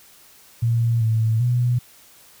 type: tone with pitch steps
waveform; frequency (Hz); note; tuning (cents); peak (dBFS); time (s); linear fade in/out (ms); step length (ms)
sine; 116.3 / 111.6 / 122.3; A#2 / A2 / B2; -4 / +25 / -16; -16; 0.62-1.79; 10; 390
effects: white hiss -50 dBFS RMS until 2.4 s